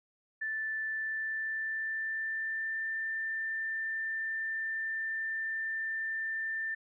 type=tone with pitch glide; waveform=sine; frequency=1760 to 1785.6 Hz; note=A6 to A6; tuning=0 to +25 cents; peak=-32 dBFS; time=0.41-6.75 s; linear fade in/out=10 ms; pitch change=+25 cents; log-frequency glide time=0.86-2.87 s; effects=none